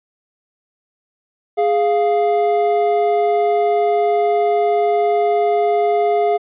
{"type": "tone pair together", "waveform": "triangle", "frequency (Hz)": [415.1, 698.1], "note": ["G#4", "F5"], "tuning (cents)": [-1, -1], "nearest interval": "major sixth", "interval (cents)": 900, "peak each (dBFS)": -14, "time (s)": [1.57, 6.38], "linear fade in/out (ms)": 20, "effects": ["resampled to 8000 Hz"]}